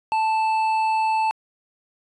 sine tone with hard clipping, 880 Hz, A5, in tune, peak -20 dBFS, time 0.12-1.31 s, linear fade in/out 0 ms, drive 7 dB, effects resampled to 22050 Hz

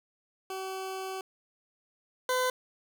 20% pulse tone pair in turn, 380.2 / 507.5 Hz, F#4 / B4, +47 / +47 cents, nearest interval perfect fourth, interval 500 cents, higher second, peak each -30 / -21 dBFS, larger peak second, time 0.5-1.21 / 2.29-2.5 s, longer first, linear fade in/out 2 ms, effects none

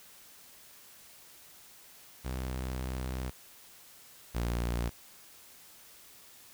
sawtooth tone pair in turn, 64 / 58.84 Hz, C2 / A#1, -38 / +17 cents, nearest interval minor second, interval 145 cents, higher first, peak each -30 / -26 dBFS, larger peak second, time 2.24-3.31 / 4.34-4.9 s, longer first, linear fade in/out 20 ms, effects white hiss -55 dBFS RMS until 6.53 s

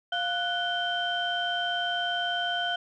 sine tone cluster, 700 / 1481 / 3118 Hz, F5 / F#6 / G7, +4 / +1 / -10 cents, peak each -30 dBFS, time 0.12-2.76 s, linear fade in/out 5 ms, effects tanh soft clip ceiling -18 dBFS

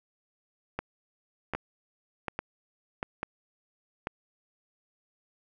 two click trains, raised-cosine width 0.5 ms, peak -16 / -16 dBFS, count 4 / 4, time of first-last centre 1.55-4.071 / 0.79-3.029 s, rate 1.19 / 1.34 Hz, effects none

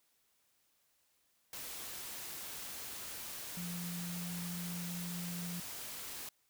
sine tone in noise, 174.61 Hz, F3, in tune, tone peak -40 dBFS, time 3.57-5.6 s, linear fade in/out 2 ms, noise white, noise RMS -45 dBFS, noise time 1.53-6.29 s, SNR +2 dB, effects white hiss -75 dBFS RMS until 6.49 s

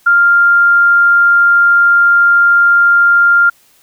sine tone, 1396.9 Hz, F6, in tune, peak -5 dBFS, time 0.06-3.5 s, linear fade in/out 10 ms, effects white hiss -50 dBFS RMS until 3.82 s

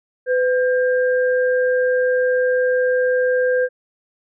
sine tone pair together, 503.7 / 1599 Hz, B4 / G6, +34 / +34 cents, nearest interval octave + minor sixth, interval 2000 cents, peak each -15 / -23 dBFS, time 0.26-3.69 s, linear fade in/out 50 ms, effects none

